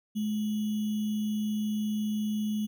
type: tone with sample-and-hold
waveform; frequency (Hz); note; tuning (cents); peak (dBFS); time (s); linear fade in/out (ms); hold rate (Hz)
sine; 212.2; G#3; +38; -27; 0.15-2.67; 20; 3150
effects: none